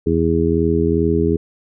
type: harmonic tone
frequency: 82.5 Hz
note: E2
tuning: 2 cents sharp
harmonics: 1 / 2 / 3 / 4 / 5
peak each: -21 / -21 / -21 / -20 / -18 dBFS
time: 0.06-1.37 s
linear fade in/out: 10 ms
effects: none